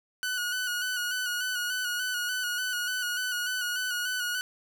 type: tone with vibrato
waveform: sawtooth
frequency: 1474 Hz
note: F#6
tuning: 7 cents flat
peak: -25 dBFS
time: 0.23-4.41 s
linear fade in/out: 0 ms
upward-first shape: square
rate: 3.4 Hz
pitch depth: 32 cents each way
effects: none